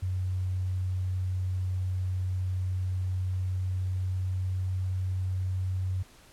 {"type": "tone with pitch glide", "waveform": "sine", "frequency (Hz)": [92.5, 93.09], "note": ["F#2", "F#2"], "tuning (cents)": [0, 11], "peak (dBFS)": -27, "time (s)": [0.02, 6.03], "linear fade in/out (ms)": 10, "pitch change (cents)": 11, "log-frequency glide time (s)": [3.03, 4.78], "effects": ["pink hiss -56 dBFS RMS until 6.32 s", "low-pass 12000 Hz 12 dB/octave"]}